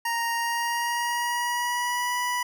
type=tone with pitch glide; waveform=25% pulse; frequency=932.3 to 982 Hz; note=A#5 to B5; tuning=0 to -10 cents; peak=-21 dBFS; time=0.05-2.43 s; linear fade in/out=5 ms; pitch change=+90 cents; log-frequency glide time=0.36-2.18 s; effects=none